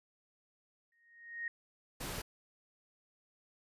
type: tone with exponential growth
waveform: sine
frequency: 1864.7 Hz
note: A#6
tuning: in tune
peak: -34 dBFS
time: 0.92-1.48 s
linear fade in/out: 2 ms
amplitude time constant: 120 ms
type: noise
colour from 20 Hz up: pink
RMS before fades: -41 dBFS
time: 2-2.22 s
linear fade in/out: 10 ms
effects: resampled to 32000 Hz